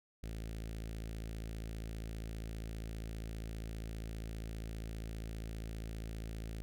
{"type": "tone with notch filter", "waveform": "sawtooth", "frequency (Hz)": 55, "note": "A1", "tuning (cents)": 0, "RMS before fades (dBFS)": -43, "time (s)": [0.23, 6.62], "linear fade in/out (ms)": 0, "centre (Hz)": 1000, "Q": 0.87, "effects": []}